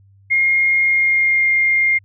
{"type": "tone with pitch glide", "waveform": "sine", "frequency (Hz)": [2136, 2118], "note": ["C7", "C7"], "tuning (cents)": [35, 21], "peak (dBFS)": -12, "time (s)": [0.3, 1.99], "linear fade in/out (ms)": 20, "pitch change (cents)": -14, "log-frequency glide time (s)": [0.83, 1.5], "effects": ["added 98 Hz sine -47 dBFS peak until 2.04 s"]}